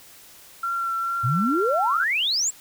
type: tone with vibrato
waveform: sine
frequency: 1362 Hz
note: F6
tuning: 44 cents flat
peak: -23 dBFS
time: 0.63-2.04 s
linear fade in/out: 5 ms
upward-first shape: triangle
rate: 2.3 Hz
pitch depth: 19 cents each way
type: exponential sweep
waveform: sine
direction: up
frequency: 110 to 7902 Hz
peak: -20 dBFS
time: 1.23-2.51 s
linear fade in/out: 20 ms
effects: white hiss -48 dBFS RMS until 2.6 s